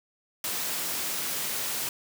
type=high-pass noise; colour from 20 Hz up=white; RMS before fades=-31 dBFS; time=0.44-1.89 s; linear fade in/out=2 ms; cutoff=120 Hz; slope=12 dB/octave; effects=none